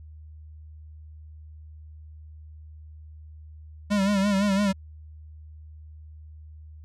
square tone with vibrato, 199.5 Hz, G3, 31 cents sharp, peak -21 dBFS, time 3.9-4.73 s, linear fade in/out 20 ms, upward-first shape sine, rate 5.9 Hz, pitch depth 72 cents each way, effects added 77 Hz sine -42 dBFS peak until 6.84 s + low-pass 8000 Hz 12 dB/octave

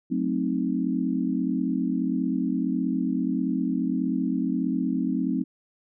sine chord, F# diminished seventh, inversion none, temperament equal, 185 / 220 / 261.6 / 311.1 Hz, F#3 / A3 / C4 / Eb4, 0 / 0 / 0 / 0 cents, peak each -29 / -30 / -26 / -30 dBFS, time 0.1-5.44 s, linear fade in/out 20 ms, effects none

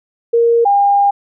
sine tone pair in turn, 466.8 / 805.1 Hz, A#4 / G5, +2 / +46 cents, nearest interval major sixth, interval 944 cents, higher second, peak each -8 dBFS, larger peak neither, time 0.33-0.65 / 0.65-1.11 s, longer second, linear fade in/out 10 ms, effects none

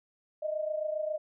sine tone pair together, 612.6 / 640 Hz, D#5 / D#5, -27 / +49 cents, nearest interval minor second, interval 76 cents, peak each -31 / -36 dBFS, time 0.42-1.18 s, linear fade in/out 10 ms, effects none

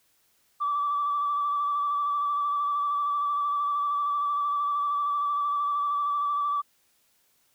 sine tone with vibrato, 1160 Hz, D6, 22 cents flat, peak -23 dBFS, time 0.6-6.62 s, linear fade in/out 20 ms, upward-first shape square, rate 13 Hz, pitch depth 20 cents each way, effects tanh soft clip ceiling -19 dBFS + white hiss -67 dBFS RMS until 7.54 s

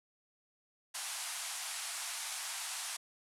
white band-pass noise, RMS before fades -41 dBFS, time 0.94-2.97 s, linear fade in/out 10 ms, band 690 to 11000 Hz, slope 48 dB/octave, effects none

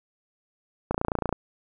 click train, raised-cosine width 1 ms, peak -11 dBFS, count 13, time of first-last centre 0.91-1.327 s, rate 28.8 Hz, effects none

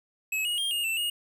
square tone with pitch steps, 2574 / 2884 / 3212 / 2843 / 2672 / 2864 Hz, E7 / F#7 / G7 / F7 / E7 / F7, -42 / -45 / +41 / +30 / +23 / +43 cents, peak -27 dBFS, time 0.32-1.1 s, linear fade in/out 5 ms, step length 130 ms, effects 10-bit

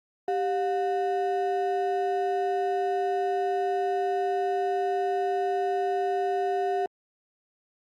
triangle ring-modulated tone, 554.4 Hz, C#5, in tune, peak -19 dBFS, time 0.28-6.86 s, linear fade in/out 2 ms, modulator 162 Hz, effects Opus 48 kbps

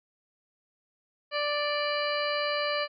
harmonic tone, 587.3 Hz, D5, in tune, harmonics 1 / 2 / 3 / 4 / 5 / 7 / 8, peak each -30 / -33 / -35 / -36 / -37 / -38 / -39 dBFS, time 1.31-2.88 s, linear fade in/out 50 ms, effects none

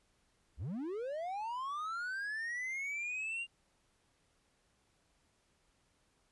triangle linear sweep, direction up, 49 to 2812 Hz, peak -35 dBFS, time 0.57-3.47 s, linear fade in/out 50 ms, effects pink hiss -74 dBFS RMS until 6.31 s + resampled to 24000 Hz

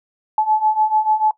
sine beating tone pair, 858 / 864.8 Hz, A5 / A5, -44 / -30 cents, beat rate 6.8 Hz, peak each -19 / -16 dBFS, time 0.38-1.31 s, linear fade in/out 2 ms, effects noise-tail reverb RT60 0.1 s tail -19 dB re dry

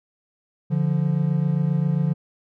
triangle tone pair together, 145.39 / 172.9 Hz, D3 / F3, -17 / -17 cents, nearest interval minor third, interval 300 cents, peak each -19 / -20 dBFS, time 0.7-2.14 s, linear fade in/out 20 ms, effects none

